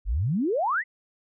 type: exponential sweep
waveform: sine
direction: up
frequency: 42.61 to 2100 Hz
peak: -22 dBFS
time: 0.05-0.84 s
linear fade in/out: 50 ms
effects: none